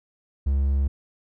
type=tone; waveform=triangle; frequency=68.9 Hz; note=C#2; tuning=10 cents flat; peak=-17 dBFS; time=0.46-0.88 s; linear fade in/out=10 ms; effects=none